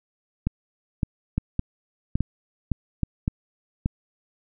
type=two click trains; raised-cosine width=5 ms; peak=-10 / -10 dBFS; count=4 / 6; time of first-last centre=1.38-3.859 / 0.47-3.279 s; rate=1.21 / 1.78 Hz; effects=none